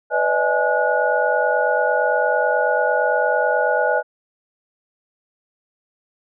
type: tone cluster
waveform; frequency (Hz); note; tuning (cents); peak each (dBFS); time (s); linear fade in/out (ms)
sine; 499 / 587 / 636 / 841 / 1455; B4 / D5 / D#5 / G#5 / F#6; +18 / -1 / +38 / +22 / -29; -22; 0.1-4.03; 50
effects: none